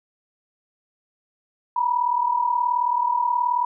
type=tone pair together; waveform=sine; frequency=939 / 977.7 Hz; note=A#5 / B5; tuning=+12 / -18 cents; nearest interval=minor second; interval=70 cents; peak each=-24 / -20 dBFS; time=1.76-3.65 s; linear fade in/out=5 ms; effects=none